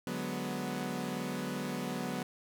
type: chord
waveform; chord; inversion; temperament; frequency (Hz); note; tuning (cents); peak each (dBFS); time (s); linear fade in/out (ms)
sawtooth; G# half-diminished seventh; second; equal; 146.83 / 185 / 207.7 / 246.9; D3 / F#3 / G#3 / B3; 0 / 0 / 0 / 0; -39 / -35 / -39 / -34; 0.07-2.23; 2
effects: none

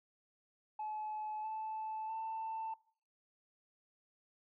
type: tone with pitch steps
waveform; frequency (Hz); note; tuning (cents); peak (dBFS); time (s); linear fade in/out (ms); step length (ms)
sine; 857 / 873 / 889.3; A5 / A5 / A5; -46 / -14 / +18; -37; 0.79-2.74; 5; 650
effects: noise-tail reverb RT60 0.5 s tail -20 dB re dry + tanh soft clip ceiling -35 dBFS

